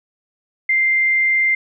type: tone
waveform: sine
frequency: 2093 Hz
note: C7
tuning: in tune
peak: -13 dBFS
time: 0.69-1.55 s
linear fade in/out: 5 ms
effects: none